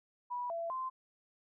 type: tone with pitch steps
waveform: sine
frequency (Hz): 978 / 672 / 1039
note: B5 / E5 / C6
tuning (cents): -17 / +33 / -12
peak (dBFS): -35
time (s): 0.3-0.9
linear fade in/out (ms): 20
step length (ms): 200
effects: none